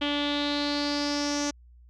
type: tone with low-pass filter sweep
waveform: sawtooth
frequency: 289.9 Hz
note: D4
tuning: 22 cents flat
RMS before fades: -28 dBFS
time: 0.01-1.51 s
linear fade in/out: 10 ms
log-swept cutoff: 3200 to 6100 Hz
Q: 6.1
effects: added 60 Hz sine -50 dBFS peak until 1.89 s